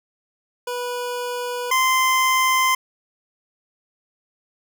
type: tone pair in turn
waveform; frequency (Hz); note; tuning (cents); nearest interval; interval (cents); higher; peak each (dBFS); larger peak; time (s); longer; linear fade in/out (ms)
25% pulse; 490 / 1038.3; B4 / C6; -14 / -14; octave + minor second; 1300; second; -21 / -12; second; 0.67-1.71 / 1.71-2.75; neither; 5
effects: none